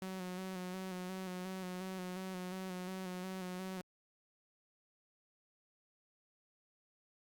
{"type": "tone with vibrato", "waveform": "sawtooth", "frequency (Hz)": 185, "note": "F#3", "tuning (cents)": 0, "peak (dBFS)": -37, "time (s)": [0.02, 3.81], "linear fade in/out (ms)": 0, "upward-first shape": "square", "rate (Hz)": 2.8, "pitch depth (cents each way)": 29, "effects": ["Opus 48 kbps"]}